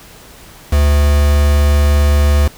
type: tone with quantisation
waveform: triangle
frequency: 72.7 Hz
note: D2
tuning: 17 cents flat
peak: -6 dBFS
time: 0.72-2.48 s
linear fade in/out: 10 ms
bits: 3
effects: pink hiss -39 dBFS RMS until 2.57 s